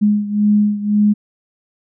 sine beating tone pair, 207.7 / 209.6 Hz, G#3 / G#3, 0 / +16 cents, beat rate 1.9 Hz, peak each -13 / -17 dBFS, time 0.01-1.14 s, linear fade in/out 20 ms, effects none

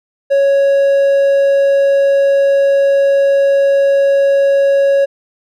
triangle tone, 554.4 Hz, C#5, in tune, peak -6 dBFS, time 0.3-5.06 s, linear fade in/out 20 ms, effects none

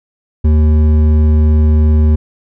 sine tone with hard clipping, 76.9 Hz, D#2, 20 cents flat, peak -8 dBFS, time 0.44-2.16 s, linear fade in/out 10 ms, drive 9 dB, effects none

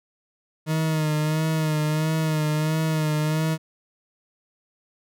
40% pulse tone with vibrato, 155.56 Hz, D#3, in tune, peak -20 dBFS, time 0.66-3.58 s, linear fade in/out 50 ms, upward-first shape sine, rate 1.5 Hz, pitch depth 40 cents each way, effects none

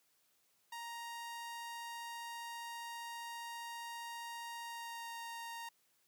sawtooth tone with pitch glide, 935 to 929.1 Hz, A#5 to A#5, +5 to -6 cents, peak -40 dBFS, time 0.72-5.69 s, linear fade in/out 5 ms, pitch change -11 cents, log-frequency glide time 4.61-5.11 s, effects white hiss -75 dBFS RMS until 6.07 s + high-pass 100 Hz 12 dB/octave

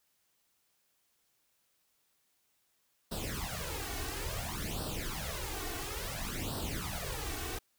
pink noise with flanger, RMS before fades -38 dBFS, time 3.11-7.59 s, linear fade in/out 10 ms, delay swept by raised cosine 0.22 to 2.72 ms, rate 0.58 Hz, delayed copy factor +0.8, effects white hiss -75 dBFS RMS until 7.78 s

